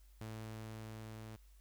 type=tone with level ramp; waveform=sawtooth; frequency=110 Hz; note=A2; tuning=in tune; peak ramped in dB=-40 to -44 dBFS; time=0.21-1.36 s; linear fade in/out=0 ms; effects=added 49 Hz sine -59 dBFS peak until 1.6 s + white hiss -73 dBFS RMS until 1.6 s